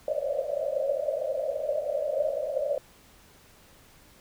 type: band-pass noise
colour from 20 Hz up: pink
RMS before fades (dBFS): -29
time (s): 0.08-2.78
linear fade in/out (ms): 2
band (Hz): 540 to 620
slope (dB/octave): 96
effects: pink hiss -56 dBFS RMS until 4.2 s